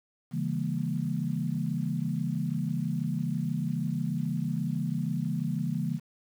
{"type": "chord", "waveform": "sine", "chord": "C# diminished seventh", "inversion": "none", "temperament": "equal with one note detuned", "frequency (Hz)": [138.59, 164.81, 201, 233.1], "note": ["C#3", "E3", "G3", "Bb3"], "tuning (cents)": [0, 0, 44, 0], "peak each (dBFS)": [-33, -31, -35, -34], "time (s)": [0.31, 6], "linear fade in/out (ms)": 50, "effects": ["9-bit"]}